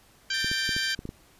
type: harmonic tone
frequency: 784 Hz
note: G5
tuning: in tune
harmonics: 2 / 3 / 4 / 5 / 6 / 7 / 8 / 9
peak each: -30 / -37 / -32 / -40 / -32 / -43 / -43 / -43 dBFS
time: 0.3-0.95 s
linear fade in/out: 5 ms
type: tone with tremolo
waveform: sawtooth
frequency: 1792 Hz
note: A6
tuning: 31 cents sharp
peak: -29 dBFS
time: 0.33-0.95 s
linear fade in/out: 20 ms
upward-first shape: sine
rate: 16 Hz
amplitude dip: 40%
type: clicks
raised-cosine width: 3 ms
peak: -22 dBFS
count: 7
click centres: 0.445 / 0.515 / 0.692 / 0.765 / 0.991 / 1.054 / 1.091 s
effects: pink hiss -58 dBFS RMS until 1.39 s + resampled to 32000 Hz